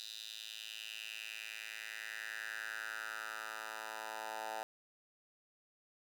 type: tone with high-pass filter sweep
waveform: 10% pulse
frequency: 110 Hz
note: A2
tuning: in tune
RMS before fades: -45 dBFS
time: 0-4.63 s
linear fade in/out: 0 ms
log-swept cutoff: 3900 to 820 Hz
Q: 3.8
effects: none